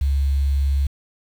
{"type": "tone with quantisation", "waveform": "sine", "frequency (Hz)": 69.3, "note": "C#2", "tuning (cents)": 0, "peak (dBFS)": -16, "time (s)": [0.01, 0.87], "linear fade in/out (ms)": 5, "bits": 7, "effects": []}